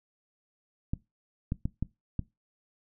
clicks, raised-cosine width 5 ms, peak -17 dBFS, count 5, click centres 0.935 / 1.521 / 1.655 / 1.826 / 2.193 s, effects noise-tail reverb RT60 0.2 s tail -20 dB re dry

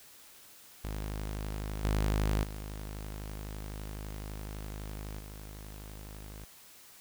sawtooth tone with level steps, 51.91 Hz, G#1, in tune, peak -31 / -23 / -35 / -40 dBFS, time 0.84-6.45 s, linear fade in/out 5 ms, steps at 1.84 / 2.43 / 5.19 s, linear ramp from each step 2 ms, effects white hiss -55 dBFS RMS until 7 s

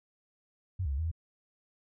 sine tone with pitch steps, 92.5 / 70.6 / 67.6 / 80.6 / 82.2 Hz, F#2 / C#2 / C#2 / E2 / E2, 0 / +32 / -43 / -38 / -4 cents, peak -29 dBFS, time 0.79-1.115 s, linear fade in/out 10 ms, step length 65 ms, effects none

